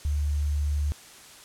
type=tone with sample-and-hold; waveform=sine; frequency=73.42 Hz; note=D2; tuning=in tune; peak=-23 dBFS; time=0.05-0.92 s; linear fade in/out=0 ms; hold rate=6300 Hz; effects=white hiss -48 dBFS RMS until 1.44 s + low-pass 10000 Hz 12 dB/octave